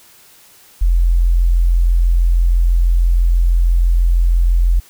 sine tone, 43.07 Hz, F1, 23 cents flat, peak -9 dBFS, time 0.81-4.8 s, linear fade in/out 10 ms, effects white hiss -46 dBFS RMS until 4.89 s

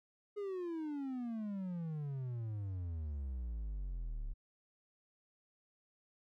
triangle exponential sweep, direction down, 419 to 34.17 Hz, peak -36 dBFS, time 0.36-4.34 s, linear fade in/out 20 ms, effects none

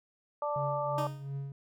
harmonic tone, 293.7 Hz, D4, in tune, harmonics 2 / 3 / 4, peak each -33 / -35 / -36 dBFS, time 0.42-1.07 s, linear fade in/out 2 ms
triangle tone with tremolo, 138.59 Hz, C#3, in tune, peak -31 dBFS, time 0.56-1.52 s, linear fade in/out 2 ms, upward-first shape triangle, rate 2.8 Hz, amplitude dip 70%
15% pulse tone with exponential decay, 309.2 Hz, D#4, 11 cents flat, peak -27 dBFS, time 0.98-1.33 s, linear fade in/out 1 ms, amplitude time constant 75 ms
effects none

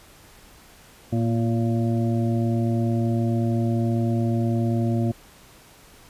harmonic tone with a mistuned harmonic, 114.7 Hz, A#2, 28 cents flat, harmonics 1 / 2 / 3 / 5 / 6, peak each -22 / -24 / -29 / -35 / -35 dBFS, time 1.12-5.12 s, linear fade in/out 10 ms, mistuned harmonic 2, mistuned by +29 cents, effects pink hiss -50 dBFS RMS until 6.09 s + resampled to 32000 Hz

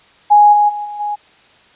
sine tone with level steps, 830.6 Hz, G#5, in tune, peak -4 / -8 / -20 / -24 / -17 dBFS, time 0.3-1.16 s, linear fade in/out 20 ms, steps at 0.52 / 0.68 / 0.84 / 0.99 s, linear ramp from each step 20 ms, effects white hiss -48 dBFS RMS until 1.75 s + resampled to 8000 Hz

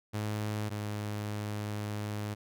sawtooth tone pair in turn, 106 / 104.72 Hz, G#2 / G#2, +36 / +15 cents, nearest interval unison, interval 21 cents, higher first, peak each -28 / -30 dBFS, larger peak first, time 0.13-0.7 / 0.7-2.35 s, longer second, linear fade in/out 20 ms, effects none

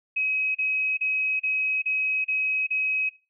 sine tone bursts, 2543 Hz, D#7, 37 cents sharp, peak -22 dBFS, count 7, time 0.16-3.094 s, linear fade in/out 10 ms, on 390 ms, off 34 ms, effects noise-tail reverb RT60 0.3 s tail -19 dB re dry

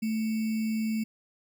sine tone with sample-and-hold, 220 Hz, A3, in tune, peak -26 dBFS, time 0.02-1.04 s, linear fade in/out 10 ms, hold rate 2450 Hz, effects none

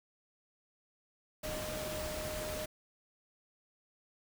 sine tone in noise, 616 Hz, D#5, 17 cents flat, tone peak -40 dBFS, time 1.43-2.66 s, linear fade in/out 10 ms, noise pink, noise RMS -41 dBFS, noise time 1.43-2.66 s, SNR -2 dB, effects none

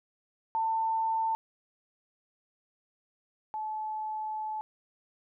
sine tone pair in turn, 894 / 864 Hz, A5 / A5, +27 / -32 cents, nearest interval minor second, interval 59 cents, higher first, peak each -26 / -32 dBFS, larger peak first, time 0.55-1.35 / 3.54-4.61 s, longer second, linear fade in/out 0 ms, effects none

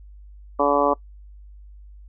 harmonic tone, 143.3 Hz, D3, 42 cents flat, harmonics 2 / 3 / 4 / 5 / 6 / 7 / 8, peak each -25 / -24 / -21 / -26 / -26 / -25 / -23 dBFS, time 0.59-0.94 s, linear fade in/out 10 ms, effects noise-tail reverb RT60 0.1 s tail -23 dB re dry + added 50 Hz sine -41 dBFS peak until 2.08 s

